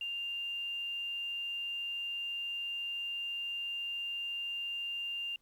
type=tone with quantisation; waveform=sine; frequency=2794 Hz; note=F7; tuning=in tune; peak=-35 dBFS; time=0.01-5.36 s; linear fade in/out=2 ms; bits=10; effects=pink hiss -75 dBFS RMS until 5.41 s + Opus 48 kbps